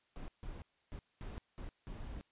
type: noise bursts at uneven times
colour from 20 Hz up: brown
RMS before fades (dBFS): -45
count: 6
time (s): 0.16-0.28 / 0.43-0.62 / 0.92-0.99 / 1.21-1.38 / 1.58-1.69 / 1.87-2.21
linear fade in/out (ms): 0
effects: white hiss -75 dBFS RMS until 2.31 s + resampled to 8000 Hz